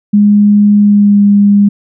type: tone with pitch glide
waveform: sine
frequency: 206.2 to 202.9 Hz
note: G#3 to G#3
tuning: -12 to -40 cents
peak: -3 dBFS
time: 0.13-1.69 s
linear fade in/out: 10 ms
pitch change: -28 cents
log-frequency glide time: 0.78-1.23 s
effects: none